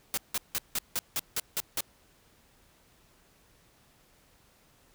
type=noise bursts; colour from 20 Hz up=white; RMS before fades=-30 dBFS; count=9; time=0.14-1.806 s; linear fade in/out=0 ms; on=34 ms; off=170 ms; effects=pink hiss -63 dBFS RMS until 4.94 s